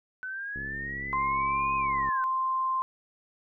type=exponential two-way sweep; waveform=sine; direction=up then down; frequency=1500 to 2528 to 1500 Hz; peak=-33 dBFS; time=0.23-2.24 s; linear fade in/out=0 ms; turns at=1.76 s
type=click train; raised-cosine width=3 ms; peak=-30 dBFS; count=106; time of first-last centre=0.56-2.088 s; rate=68.7 Hz
type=tone; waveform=sine; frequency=1046.5 Hz; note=C6; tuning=in tune; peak=-25 dBFS; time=1.13-2.82 s; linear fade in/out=0 ms
effects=none